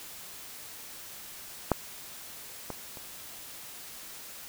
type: clicks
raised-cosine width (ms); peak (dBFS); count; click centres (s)
1; -8 / -21 / -30; 3; 1.717 / 2.703 / 2.972
effects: white hiss -45 dBFS RMS until 4.48 s